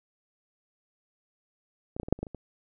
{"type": "clicks", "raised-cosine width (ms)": 2, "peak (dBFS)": [-24, -16, -25, -23, -7, -30, -18, -30, -25], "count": 9, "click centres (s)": [1.965, 1.999, 2.032, 2.085, 2.126, 2.19, 2.23, 2.268, 2.347], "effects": []}